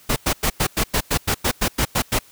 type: noise bursts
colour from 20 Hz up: pink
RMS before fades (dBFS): -19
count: 13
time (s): 0.09-2.191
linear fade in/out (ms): 10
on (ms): 73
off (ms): 96
effects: white hiss -50 dBFS RMS until 2.31 s